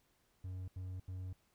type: tone bursts at uneven times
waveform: triangle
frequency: 92.5 Hz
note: F#2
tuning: in tune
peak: -39 dBFS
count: 3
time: 0.44-0.68 / 0.76-1 / 1.08-1.33 s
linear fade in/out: 5 ms
effects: pink hiss -75 dBFS RMS until 1.54 s